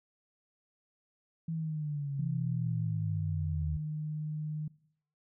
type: linear sweep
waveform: sine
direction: down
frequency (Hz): 164.81 to 76.3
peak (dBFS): -32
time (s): 1.48-3.77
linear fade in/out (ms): 5
type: tone with pitch glide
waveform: sine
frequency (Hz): 164.81 to 152.89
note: E3 to D#3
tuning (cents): 0 to -30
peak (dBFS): -33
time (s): 2.19-4.68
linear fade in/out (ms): 5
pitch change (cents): -130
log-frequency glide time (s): 2.48-3.37
effects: noise-tail reverb RT60 0.7 s tail -22 dB re dry